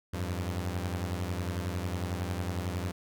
sawtooth beating tone pair, 87.31 / 98.31 Hz, F2 / G2, 0 / +5 cents, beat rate 11 Hz, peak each -29 / -32 dBFS, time 0.13-2.92 s, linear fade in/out 10 ms, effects none

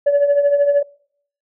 sine tone with tremolo, 572 Hz, D5, 46 cents flat, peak -7 dBFS, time 0.06-0.83 s, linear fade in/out 10 ms, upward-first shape triangle, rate 13 Hz, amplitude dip 70%, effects noise-tail reverb RT60 0.6 s tail -24 dB re dry + tanh soft clip ceiling -8 dBFS

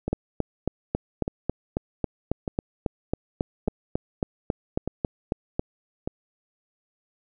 two click trains, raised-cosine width 2 ms, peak -10 / -14 dBFS, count 21 / 6, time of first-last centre 0.13-5.594 / 0.08-6.075 s, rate 3.66 / 0.834 Hz, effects none

